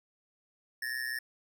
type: ring-modulated tone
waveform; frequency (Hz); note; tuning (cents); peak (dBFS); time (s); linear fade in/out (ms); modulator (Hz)
square; 1781; A6; +21; -31; 0.82-1.19; 5; 62.3
effects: none